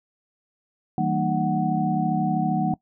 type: tone cluster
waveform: sine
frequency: 162.1 / 194.5 / 229.7 / 303.3 / 743 Hz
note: E3 / G3 / A#3 / D#4 / F#5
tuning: -29 / -13 / -25 / -44 / +7 cents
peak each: -26 / -27 / -27 / -29 / -25 dBFS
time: 0.98-2.74 s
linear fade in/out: 2 ms
effects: noise-tail reverb RT60 0.1 s tail -21 dB re dry